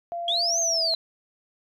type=tone with pitch glide; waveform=sine; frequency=687 to 655.6 Hz; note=F5 to E5; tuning=-29 to -10 cents; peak=-28 dBFS; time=0.12-0.94 s; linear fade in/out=0 ms; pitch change=-81 cents; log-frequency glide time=0.41-0.83 s
type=linear two-way sweep; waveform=sine; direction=up then down; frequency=3208 to 6450 to 3997 Hz; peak=-21 dBFS; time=0.28-0.95 s; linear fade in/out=2 ms; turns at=0.6 s
effects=tanh soft clip ceiling -14 dBFS